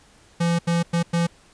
square tone bursts at uneven times, 170 Hz, F3, 46 cents flat, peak -19 dBFS, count 4, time 0.4-0.59 / 0.67-0.83 / 0.93-1.03 / 1.13-1.27 s, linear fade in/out 10 ms, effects pink hiss -54 dBFS RMS until 1.53 s + resampled to 22050 Hz

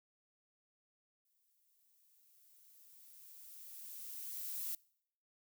violet noise with exponential growth, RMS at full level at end -40 dBFS, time 1.25-4.75 s, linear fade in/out 2 ms, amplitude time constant 760 ms, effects noise-tail reverb RT60 0.7 s tail -25 dB re dry

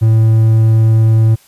triangle tone, 111.3 Hz, A2, 20 cents sharp, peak -4 dBFS, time 0.01-1.36 s, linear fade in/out 20 ms, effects white hiss -47 dBFS RMS until 1.47 s + resampled to 32000 Hz

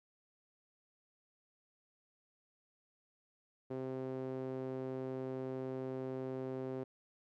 sawtooth tone with band-pass filter, 130.81 Hz, C3, in tune, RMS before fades -41 dBFS, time 3.7-6.84 s, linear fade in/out 10 ms, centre 400 Hz, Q 1.9, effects none

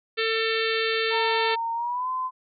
harmonic tone, 447.4 Hz, A4, 29 cents sharp, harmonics 1 / 3 / 4 / 5 / 6 / 7 / 8 / 9 / 10, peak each -26 / -32 / -30 / -32 / -32 / -35 / -33 / -36 / -37 dBFS, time 0.17-1.56 s, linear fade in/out 20 ms
sine tone with pitch glide, 919 to 1025.6 Hz, A#5 to C6, -25 to -35 cents, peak -25 dBFS, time 1.1-2.31 s, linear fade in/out 50 ms, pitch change +190 cents, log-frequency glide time 1.73-2.09 s
effects none

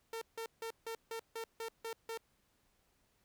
sawtooth tone bursts, 453.7 Hz, A#4, 47 cents flat, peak -36 dBFS, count 9, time 0.13-2.175 s, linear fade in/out 2 ms, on 85 ms, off 160 ms, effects pink hiss -75 dBFS RMS until 3.24 s

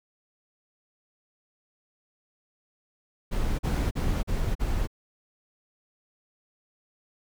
brown noise bursts, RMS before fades -26 dBFS, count 5, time 3.31-4.874 s, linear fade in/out 20 ms, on 280 ms, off 41 ms, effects none

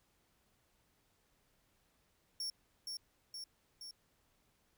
40% pulse tone with echo, 5480 Hz, F8, 34 cents flat, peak -37 dBFS, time 2.4-2.5 s, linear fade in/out 2 ms, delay 470 ms, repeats 3, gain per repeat -3 dB, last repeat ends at 3.91 s, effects pink hiss -75 dBFS RMS until 4.77 s

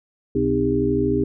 sine tone cluster, 72.3 / 133.2 / 256.6 / 309.8 / 401.4 Hz, D2 / C3 / C4 / D#4 / G4, -27 / +31 / -34 / -7 / +41 cents, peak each -29 / -27 / -23 / -23 / -21 dBFS, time 0.35-1.24 s, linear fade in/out 5 ms, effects none

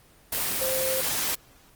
sine tone in noise, 523.3 Hz, C5, in tune, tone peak -27 dBFS, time 0.61-1.01 s, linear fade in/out 5 ms, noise white, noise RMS -27 dBFS, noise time 0.32-1.35 s, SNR -3 dB, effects pink hiss -56 dBFS RMS until 1.75 s + Opus 24 kbps

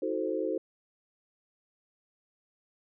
sine chord, D# diminished seventh, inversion none, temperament equal with one note detuned, 318.8 / 370 / 440 / 523.3 Hz, D#4 / F#4 / A4 / C5, +42 / 0 / 0 / 0 cents, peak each -34 dBFS, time 0.02-0.58 s, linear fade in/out 5 ms, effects none

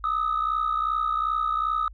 sine tone pair together, 1225 / 1287.6 Hz, D#6 / E6, -27 / -41 cents, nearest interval minor second, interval 86 cents, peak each -24 dBFS, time 0.04-1.88 s, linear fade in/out 2 ms, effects tanh soft clip ceiling -18 dBFS + added 50 Hz sine -42 dBFS peak until 1.93 s

